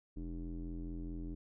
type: tone with low-pass filter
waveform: square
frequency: 42.36 Hz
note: E1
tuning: 48 cents sharp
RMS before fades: -42 dBFS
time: 0.16-1.35 s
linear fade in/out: 10 ms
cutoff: 300 Hz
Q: 4.5
effects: none